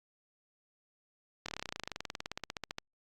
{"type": "slowing click train", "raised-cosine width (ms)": 0.2, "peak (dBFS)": -20, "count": 30, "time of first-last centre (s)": [1.46, 2.784], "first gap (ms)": 25, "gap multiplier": 1.04, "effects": ["Opus 48 kbps"]}